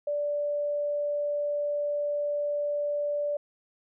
sine tone, 584 Hz, D5, 10 cents flat, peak -26 dBFS, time 0.07-3.37 s, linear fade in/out 5 ms, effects none

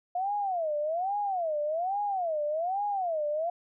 sine tone with vibrato, 698.5 Hz, F5, in tune, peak -27 dBFS, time 0.15-3.5 s, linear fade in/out 5 ms, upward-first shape sine, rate 1.2 Hz, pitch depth 290 cents each way, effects none

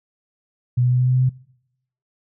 sine tone with pitch steps, 123.47 / 124.4 / 125.34 / 126.28 / 127.23 / 128.19 / 129.16 Hz, B2 / B2 / B2 / B2 / C3 / C3 / C3, 0 / +13 / +26 / +39 / -48 / -35 / -22 cents, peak -14 dBFS, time 0.77-1.295 s, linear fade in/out 10 ms, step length 75 ms, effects noise-tail reverb RT60 0.8 s tail -23 dB re dry

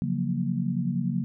sine chord, Gb major seventh, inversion second, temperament equal, 138.59 / 174.61 / 185 / 233.1 Hz, Db3 / F3 / Gb3 / Bb3, 0 / 0 / 0 / 0 cents, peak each -30 dBFS, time 0.02-1.24 s, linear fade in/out 0 ms, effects none

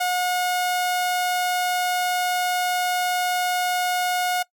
sawtooth tone, 723 Hz, F#5, 40 cents flat, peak -17 dBFS, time 0-4.43 s, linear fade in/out 10 ms, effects noise-tail reverb RT60 0.1 s tail -20 dB re dry

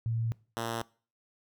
sine / 5% pulse tone pair in turn, 114.3 / 115.1 Hz, A#2 / A#2, -34 / -22 cents, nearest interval unison, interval 12 cents, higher second, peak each -28 / -21 dBFS, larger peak second, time 0.06-0.32 / 0.57-0.82 s, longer first, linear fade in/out 0 ms, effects noise-tail reverb RT60 0.4 s tail -22 dB re dry

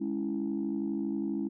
sine chord, C# minor, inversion second, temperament equal, 207.7 / 277.2 / 329.6 Hz, G#3 / C#4 / E4, 0 / 0 / 0 cents, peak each -33 dBFS, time 0-1.49 s, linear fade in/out 20 ms, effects tanh soft clip ceiling -23 dBFS

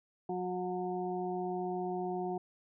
harmonic tone, 181.5 Hz, F#3, 33 cents flat, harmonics 1 / 2 / 4 / 5, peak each -40 / -36 / -38 / -47 dBFS, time 0.29-2.38 s, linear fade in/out 5 ms, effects none

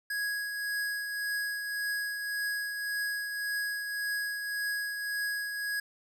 square tone with tremolo, 1661.2 Hz, G#6, in tune, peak -30 dBFS, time 0.1-5.8 s, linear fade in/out 5 ms, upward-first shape triangle, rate 1.8 Hz, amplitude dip 45%, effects none

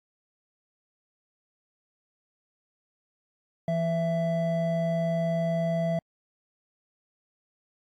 triangle tone pair together, 166.87 / 664 Hz, E3 / E5, +21 / +12 cents, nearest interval 2 octaves, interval 2391 cents, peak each -25 dBFS, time 3.68-5.99 s, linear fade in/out 2 ms, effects AAC 64 kbps

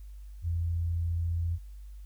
sine tone, 84.6 Hz, E2, 45 cents sharp, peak -27 dBFS, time 0.42-1.59 s, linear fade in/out 50 ms, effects added 50 Hz sine -42 dBFS peak until 2.05 s + white hiss -68 dBFS RMS until 2.05 s

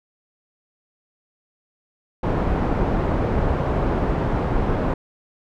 pink low-pass noise, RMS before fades -21 dBFS, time 2.23-4.94 s, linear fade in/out 5 ms, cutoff 930 Hz, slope 12 dB/octave, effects none

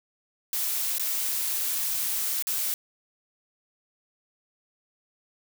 blue noise with dropouts, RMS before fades -28 dBFS, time 0.53-2.74 s, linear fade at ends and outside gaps 1 ms, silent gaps 0.983-0.996 / 2.424-2.47 s, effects none

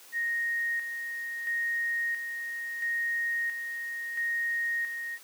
sine tone with tremolo, 1864.7 Hz, A#6, in tune, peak -27 dBFS, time 0.12-5.19 s, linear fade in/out 50 ms, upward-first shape square, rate 0.74 Hz, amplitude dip 50%, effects white hiss -52 dBFS RMS until 5.23 s + high-pass 300 Hz 12 dB/octave

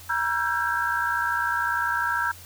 sine tone cluster, 952 / 1343 / 1559 / 1619 Hz, A#5 / E6 / G6 / G#6, +36 / +32 / -10 / -45 cents, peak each -28 dBFS, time 0.09-2.32 s, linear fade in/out 10 ms, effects added 88 Hz sine -47 dBFS peak until 2.45 s + white hiss -46 dBFS RMS until 2.45 s

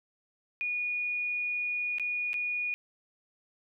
sine tone with dropouts, 2452 Hz, D#7, 26 cents flat, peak -29 dBFS, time 0.61-2.74 s, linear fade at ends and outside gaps 0 ms, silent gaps 1.984-1.997 / 2.332-2.341 s, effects none

